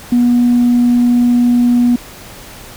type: tone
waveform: sine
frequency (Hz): 242.4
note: B3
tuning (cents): -32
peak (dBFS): -6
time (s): 0.12-1.96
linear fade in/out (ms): 5
effects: tanh soft clip ceiling -4 dBFS + pink hiss -34 dBFS RMS until 2.76 s